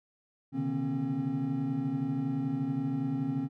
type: tone cluster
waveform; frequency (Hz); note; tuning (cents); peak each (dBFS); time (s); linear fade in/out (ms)
triangle; 127.9 / 141.2 / 153.1 / 239.8 / 269; C3 / C#3 / D#3 / A#3 / C4; -39 / +32 / -28 / +49 / +48; -37 / -36 / -35 / -37 / -29; 0.52-3.49; 50
effects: none